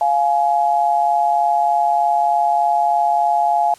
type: tone pair together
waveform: sine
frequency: 697.7 / 841 Hz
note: F5 / G#5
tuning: -2 / +22 cents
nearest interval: minor third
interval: 324 cents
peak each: -16 dBFS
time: 0.01-3.74 s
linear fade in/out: 2 ms
effects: white hiss -46 dBFS RMS until 3.78 s + low-pass 10000 Hz 12 dB/octave